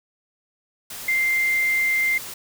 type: tone in noise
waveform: sine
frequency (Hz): 2093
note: C7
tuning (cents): 0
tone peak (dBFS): -18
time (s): 1.08-2.18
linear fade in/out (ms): 5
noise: white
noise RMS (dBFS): -35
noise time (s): 0.9-2.34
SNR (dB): +14
effects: none